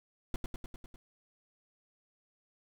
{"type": "noise with echo", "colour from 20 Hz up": "brown", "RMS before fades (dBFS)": -32, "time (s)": [0.34, 0.36], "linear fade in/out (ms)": 2, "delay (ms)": 100, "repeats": 6, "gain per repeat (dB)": -3, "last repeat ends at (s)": 0.96, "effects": []}